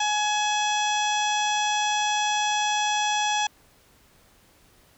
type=harmonic tone with a mistuned harmonic; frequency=840 Hz; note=G#5; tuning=19 cents sharp; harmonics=1 / 2 / 3 / 4 / 5 / 6 / 7 / 8 / 9; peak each=-24 / -32 / -31 / -29 / -42 / -41 / -32 / -43 / -41 dBFS; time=0-3.47 s; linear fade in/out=5 ms; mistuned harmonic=3; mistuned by=+33 cents; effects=pink hiss -58 dBFS RMS until 4.97 s